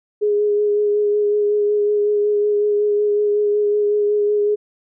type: tone with vibrato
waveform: sine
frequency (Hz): 415.3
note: G#4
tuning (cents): 0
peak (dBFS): -14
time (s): 0.21-4.56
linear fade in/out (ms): 20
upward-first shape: sine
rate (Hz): 5.4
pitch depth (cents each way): 16
effects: none